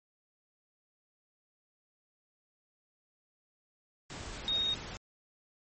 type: tone in noise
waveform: sine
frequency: 3729 Hz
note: A#7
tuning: in tune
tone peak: -28 dBFS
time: 4.48-4.74 s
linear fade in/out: 0 ms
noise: pink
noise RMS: -43 dBFS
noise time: 4.1-4.97 s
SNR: +12 dB
effects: MP3 32 kbps